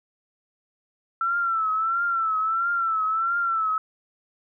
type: tone with vibrato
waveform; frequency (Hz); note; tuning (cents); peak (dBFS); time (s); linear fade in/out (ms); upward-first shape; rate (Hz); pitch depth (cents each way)
sine; 1337; E6; +24; -21; 1.21-3.78; 2; triangle; 1.5; 88
effects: none